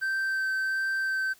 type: tone with vibrato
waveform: triangle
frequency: 1554 Hz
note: G6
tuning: 16 cents flat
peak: -24 dBFS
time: 0.01-1.34 s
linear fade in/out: 20 ms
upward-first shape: sine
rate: 1.4 Hz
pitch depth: 10 cents each way
effects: white hiss -58 dBFS RMS until 1.39 s